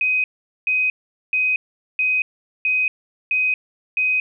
sine tone bursts, 2513 Hz, D#7, 17 cents sharp, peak -16 dBFS, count 7, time 0.01-4.2 s, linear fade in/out 2 ms, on 230 ms, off 430 ms, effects none

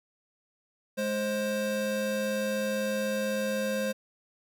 square tone pair together, 209.4 / 528 Hz, G#3 / C5, +15 / +16 cents, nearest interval octave + major third, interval 1601 cents, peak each -33 / -30 dBFS, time 0.97-3.93 s, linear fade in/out 20 ms, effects none

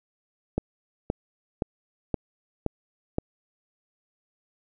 click train, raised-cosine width 2 ms, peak -11 dBFS, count 6, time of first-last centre 0.58-3.184 s, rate 1.92 Hz, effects none

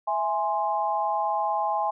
sine chord, E augmented, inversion none, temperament equal, 659.3 / 830.6 / 1046.5 Hz, E5 / G#5 / B#5, 0 / 0 / 0 cents, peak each -30 / -25 / -29 dBFS, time 0.07-1.91 s, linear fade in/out 10 ms, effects none

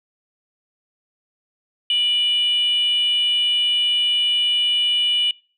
sine tone with frequency modulation, 2945 Hz, F#7, 9 cents flat, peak -15 dBFS, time 1.9-5.31 s, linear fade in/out 2 ms, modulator 566 Hz, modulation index 0.31, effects noise-tail reverb RT60 0.4 s tail -25 dB re dry + tanh soft clip ceiling -11 dBFS

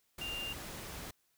sine tone in noise, 2794 Hz, F7, in tune, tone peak -38 dBFS, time 0.21-0.53 s, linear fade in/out 5 ms, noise pink, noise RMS -45 dBFS, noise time 0.18-1.11 s, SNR +4 dB, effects white hiss -75 dBFS RMS until 1.37 s

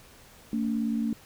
sine tone pair together, 225.4 / 284 Hz, A3 / C#4, +42 / +42 cents, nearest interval major third, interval 400 cents, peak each -26 / -32 dBFS, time 0.53-1.13 s, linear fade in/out 2 ms, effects pink hiss -53 dBFS RMS until 1.25 s

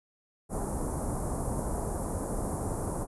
pink band-stop noise, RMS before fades -32 dBFS, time 0.49-3.07 s, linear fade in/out 50 ms, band 990 to 10000 Hz, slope 24 dB/octave, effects resampled to 24000 Hz

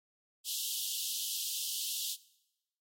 pink high-pass noise, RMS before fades -36 dBFS, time 0.44-2.17 s, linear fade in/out 50 ms, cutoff 2900 Hz, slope 96 dB/octave, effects noise-tail reverb RT60 0.9 s tail -20 dB re dry + MP3 64 kbps

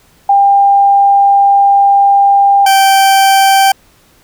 sine / 40% pulse tone pair in turn, 798 / 778.9 Hz, G5 / G5, +31 / -11 cents, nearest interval unison, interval 42 cents, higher first, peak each -4 dBFS, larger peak neither, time 0.29-2.66 / 2.66-3.72 s, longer first, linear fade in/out 5 ms, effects pink hiss -48 dBFS RMS until 4.23 s

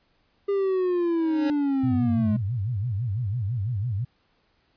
triangle linear sweep, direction down, 403.3 to 207.2 Hz, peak -19 dBFS, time 0.48-2.37 s, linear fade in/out 10 ms
25% pulse tone with exponential growth, 277.2 Hz, C#4, in tune, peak -22 dBFS, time 1.04-1.5 s, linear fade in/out 1 ms, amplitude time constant 100 ms
sine tone with vibrato, 110 Hz, A2, in tune, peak -24 dBFS, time 1.83-4.05 s, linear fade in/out 10 ms, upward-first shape sine, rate 6 Hz, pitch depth 250 cents each way
effects pink hiss -67 dBFS RMS until 4.76 s + resampled to 11025 Hz

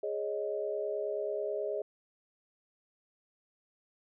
sine chord, Ab suspended fourth, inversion none, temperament just, 415.3 / 553.7 / 623 Hz, Ab4 / Db5 / Eb5, 0 / -2 / +2 cents, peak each -35 / -38 / -36 dBFS, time 0.03-1.82 s, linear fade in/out 5 ms, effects none

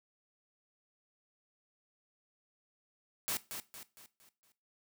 white noise with echo, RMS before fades -35 dBFS, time 3.28-3.37 s, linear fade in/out 0 ms, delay 230 ms, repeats 5, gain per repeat -7 dB, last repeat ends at 4.52 s, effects noise-tail reverb RT60 0.3 s tail -17 dB re dry

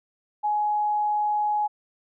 sine tone, 839 Hz, G#5, 17 cents sharp, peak -21 dBFS, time 0.43-1.68 s, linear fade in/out 20 ms, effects none

